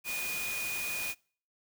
sine tone in noise, 2463 Hz, D#7, 18 cents flat, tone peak -34 dBFS, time 0.04-1.15 s, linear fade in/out 50 ms, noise white, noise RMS -38 dBFS, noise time 0.04-1.15 s, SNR +1 dB, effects noise-tail reverb RT60 0.5 s tail -26 dB re dry

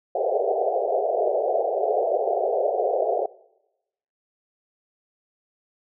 white band-pass noise, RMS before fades -23 dBFS, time 0.15-3.26 s, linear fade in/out 5 ms, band 390 to 750 Hz, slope 96 dB/octave, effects noise-tail reverb RT60 0.9 s tail -21 dB re dry

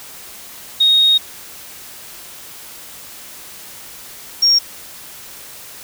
sine tone pair in turn, 3736 / 5565 Hz, A#7 / F8, +3 / -7 cents, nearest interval perfect fifth, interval 690 cents, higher second, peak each -8 dBFS, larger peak neither, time 0.8-1.18 / 4.42-4.59 s, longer first, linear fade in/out 10 ms, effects tanh soft clip ceiling -4 dBFS + white hiss -36 dBFS RMS until 5.83 s

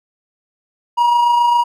triangle tone with amplitude modulation, 955 Hz, A#5, 42 cents sharp, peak -7 dBFS, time 0.97-1.64 s, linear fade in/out 20 ms, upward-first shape sine, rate 27.5 Hz, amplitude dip 35%, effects none

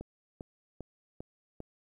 click train, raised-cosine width 2 ms, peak -28 dBFS, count 5, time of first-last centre 0.01-1.604 s, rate 2.51 Hz, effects 11-bit

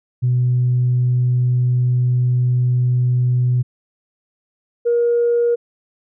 sine tone pair in turn, 124.3 / 474.1 Hz, B2 / A#4, +12 / +29 cents, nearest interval octave + major seventh, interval 2317 cents, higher second, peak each -12 dBFS, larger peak neither, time 0.22-3.63 / 4.85-5.56 s, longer first, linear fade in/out 20 ms, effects tanh soft clip ceiling -9 dBFS

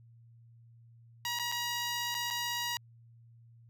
10% pulse tone with dropouts, 956 Hz, A#5, 43 cents sharp, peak -24 dBFS, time 1.25-2.77 s, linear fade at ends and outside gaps 1 ms, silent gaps 1.389-1.396 / 1.517-1.522 / 2.144-2.149 / 2.303-2.308 s, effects added 116 Hz sine -55 dBFS peak until 3.69 s

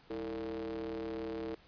square ring-modulated tone, 61.74 Hz, B1, in tune, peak -35 dBFS, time 0.1-1.55 s, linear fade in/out 5 ms, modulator 389 Hz, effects pink hiss -62 dBFS RMS until 1.67 s + resampled to 11025 Hz

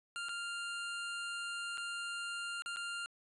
25% pulse tone with dropouts, 1396.9 Hz, F6, in tune, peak -35 dBFS, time 0.16-3.06 s, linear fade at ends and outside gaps 0 ms, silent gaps 0.286-0.292 / 1.774-1.78 / 2.621-2.66 / 2.761-2.769 s, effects resampled to 24000 Hz

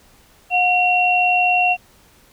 sine tone pair together, 724 / 2736 Hz, F#5 / F7, -38 / -36 cents, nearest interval octave + major seventh, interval 2302 cents, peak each -16 dBFS, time 0.5-1.77 s, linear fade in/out 50 ms, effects pink hiss -52 dBFS RMS until 2.32 s

